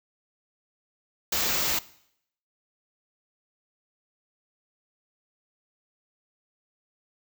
white band-stop noise, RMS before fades -26 dBFS, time 1.32-1.79 s, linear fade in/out 5 ms, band 7800 to 13000 Hz, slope 96 dB/octave, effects noise-tail reverb RT60 0.7 s tail -19 dB re dry

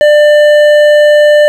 triangle tone with hard clipping, 595 Hz, D5, 22 cents sharp, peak -4 dBFS, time 0.01-1.48 s, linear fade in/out 0 ms, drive 13 dB, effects none

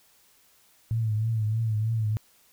sine tone with vibrato, 110.4 Hz, A2, 6 cents sharp, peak -23 dBFS, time 0.91-2.17 s, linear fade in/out 0 ms, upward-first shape triangle, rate 3.2 Hz, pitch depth 74 cents each way, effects white hiss -61 dBFS RMS until 2.52 s

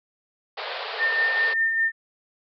pink band-pass noise, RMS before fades -32 dBFS, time 0.57-1.54 s, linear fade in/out 10 ms, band 420 to 4800 Hz, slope 96 dB/octave
sine tone with tremolo, 1809 Hz, A6, 48 cents sharp, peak -18 dBFS, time 0.98-1.92 s, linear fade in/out 50 ms, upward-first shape sine, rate 5 Hz, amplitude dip 40%
effects none

